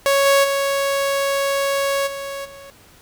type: tone with level steps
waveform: sawtooth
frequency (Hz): 554.4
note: C#5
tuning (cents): 0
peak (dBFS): -10 / -8 / -14 / -23 / -34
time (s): 0.06-2.7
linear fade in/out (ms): 0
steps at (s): 0.25 / 0.43 / 2.06 / 2.44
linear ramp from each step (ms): 20
effects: pink hiss -49 dBFS RMS until 3.01 s